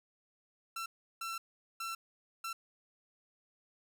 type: tone bursts at uneven times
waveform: sawtooth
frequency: 1346 Hz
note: E6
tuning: 36 cents sharp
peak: -34 dBFS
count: 4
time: 0.76-0.86 / 1.21-1.38 / 1.8-1.95 / 2.44-2.53 s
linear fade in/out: 5 ms
effects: none